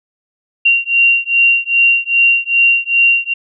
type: beating tone pair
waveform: sine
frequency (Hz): 2760 / 2762.5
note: F7 / F7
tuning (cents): -21 / -20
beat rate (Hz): 2.5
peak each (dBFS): -12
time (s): 0.65-3.34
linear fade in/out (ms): 10
effects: none